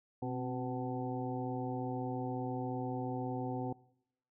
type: harmonic tone with a mistuned harmonic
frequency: 125.6 Hz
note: B2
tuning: 30 cents sharp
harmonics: 1 / 2 / 3 / 4 / 6 / 7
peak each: -40 / -39 / -44 / -44 / -43 / -47 dBFS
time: 0.22-3.73 s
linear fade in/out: 5 ms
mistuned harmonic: 2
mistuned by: +60 cents
effects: noise-tail reverb RT60 0.8 s tail -23 dB re dry